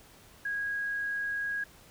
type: tone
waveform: sine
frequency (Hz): 1646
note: G#6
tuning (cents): -16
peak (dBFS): -30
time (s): 0.45-1.64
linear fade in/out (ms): 5
effects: pink hiss -56 dBFS RMS until 1.9 s